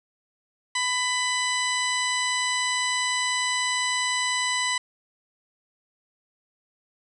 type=harmonic tone; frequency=997 Hz; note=B5; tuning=16 cents sharp; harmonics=1 / 2 / 3 / 4 / 5 / 6 / 8 / 9 / 10; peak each=-29 / -27 / -31 / -32 / -38 / -37 / -32 / -45 / -45 dBFS; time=0.75-4.78 s; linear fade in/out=5 ms; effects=none